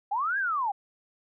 sine linear two-way sweep, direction up then down, 763 to 1661.2 to 763 Hz, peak -25 dBFS, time 0.11-0.72 s, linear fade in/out 10 ms, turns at 0.38 s, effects none

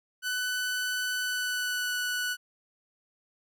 sawtooth tone with pitch glide, 1497 to 1480.7 Hz, F#6 to F#6, +20 to +1 cents, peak -25 dBFS, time 0.22-2.37 s, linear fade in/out 50 ms, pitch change -19 cents, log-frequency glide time 1.21-1.96 s, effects none

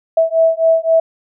sine beating tone pair, 651 / 654.8 Hz, E5 / E5, -22 / -12 cents, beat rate 3.8 Hz, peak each -13 dBFS, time 0.17-1 s, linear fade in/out 5 ms, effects none

